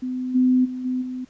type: tone with level steps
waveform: sine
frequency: 254.2 Hz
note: C4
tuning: 50 cents flat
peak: -24 / -14 / -27 / -21 / -27 dBFS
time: 0.02-1.25 s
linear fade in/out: 10 ms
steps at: 0.34 / 0.64 / 0.84 / 1.01 s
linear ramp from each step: 20 ms
effects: pink hiss -57 dBFS RMS until 1.29 s + resampled to 16000 Hz